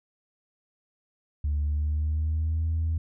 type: tone with pitch glide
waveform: sine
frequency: 73.42 to 81 Hz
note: D2 to E2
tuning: 0 to -30 cents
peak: -22 dBFS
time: 1.44-2.98 s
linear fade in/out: 5 ms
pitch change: +170 cents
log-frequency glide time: 1.61-2.66 s
effects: tanh soft clip ceiling -21 dBFS